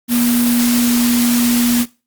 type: tone in noise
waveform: sine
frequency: 240.1 Hz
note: B3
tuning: 49 cents flat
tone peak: -12 dBFS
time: 0.08-1.86 s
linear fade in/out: 50 ms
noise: white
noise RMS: -20 dBFS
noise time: 0.08-1.86 s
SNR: +5 dB
effects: noise-tail reverb RT60 0.3 s tail -19 dB re dry + Opus 32 kbps